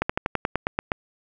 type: slowing click train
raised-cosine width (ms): 0.5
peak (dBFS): -7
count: 10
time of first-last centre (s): 0.02-0.918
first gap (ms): 75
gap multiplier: 1.07
effects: none